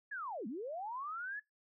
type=linear two-way sweep; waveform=sine; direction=down then up; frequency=1739 to 196 to 1739 Hz; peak=-39 dBFS; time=0.11-1.4 s; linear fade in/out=10 ms; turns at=0.47 s; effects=noise-tail reverb RT60 0.2 s tail -24 dB re dry